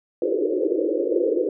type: band-pass noise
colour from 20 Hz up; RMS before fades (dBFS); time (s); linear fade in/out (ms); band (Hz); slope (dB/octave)
pink; -22; 0.22-1.49; 2; 310 to 540; 96
effects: none